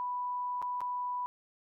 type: tone with dropouts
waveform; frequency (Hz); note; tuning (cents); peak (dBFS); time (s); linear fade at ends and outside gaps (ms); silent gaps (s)
sine; 987.8; B5; 0; -32; 0-1.26; 0; 0.617-0.625 / 0.806-0.815
effects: none